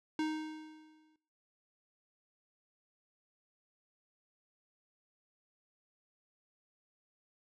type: tone with exponential decay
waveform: square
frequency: 311.1 Hz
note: D#4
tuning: in tune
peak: -31 dBFS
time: 0.19-1.16 s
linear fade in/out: 2 ms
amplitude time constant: 210 ms
effects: noise-tail reverb RT60 0.8 s tail -25 dB re dry + low-pass 5000 Hz 12 dB/octave